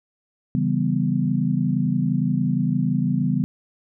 sine chord, C# half-diminished seventh, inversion none, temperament equal, 138.59 / 164.81 / 196 / 246.9 Hz, C#3 / E3 / G3 / B3, 0 / 0 / 0 / 0 cents, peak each -24 dBFS, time 0.55-3.44 s, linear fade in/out 0 ms, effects none

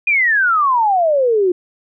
sine exponential sweep, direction down, 2481 to 349.2 Hz, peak -11 dBFS, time 0.07-1.52 s, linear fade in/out 5 ms, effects none

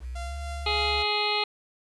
sine tone with pitch glide, 62.3 to 70.74 Hz, B1 to C#2, +16 to +36 cents, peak -32 dBFS, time 0-1.05 s, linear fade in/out 50 ms, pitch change +220 cents, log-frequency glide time 0.16-0.36 s
sawtooth tone with tremolo, 690 Hz, F5, 21 cents flat, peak -32 dBFS, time 0.15-1.03 s, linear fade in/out 10 ms, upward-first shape triangle, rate 3.4 Hz, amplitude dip 50%
harmonic tone, 418 Hz, G#4, 11 cents sharp, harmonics 1 / 2 / 3 / 5 / 6 / 7 / 8 / 9 / 10, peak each -32 / -30 / -34 / -33 / -32 / -35 / -36 / -34 / -30 dBFS, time 0.66-1.44 s, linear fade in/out 5 ms
effects resampled to 24000 Hz + 9-bit

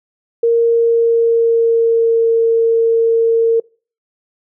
sine tone with pitch glide, 464.6 to 457.1 Hz, A#4 to A#4, -6 to -34 cents, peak -9 dBFS, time 0.43-3.6 s, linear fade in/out 5 ms, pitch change -28 cents, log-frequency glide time 0.58-2.3 s, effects noise-tail reverb RT60 0.4 s tail -26 dB re dry

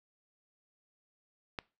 click, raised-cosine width 0.3 ms, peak -20 dBFS, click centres 1.588 s, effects noise-tail reverb RT60 0.3 s tail -22 dB re dry

